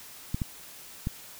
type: clicks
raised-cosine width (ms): 5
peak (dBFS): -16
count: 3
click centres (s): 0.345 / 0.418 / 1.071
effects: white hiss -47 dBFS RMS until 1.39 s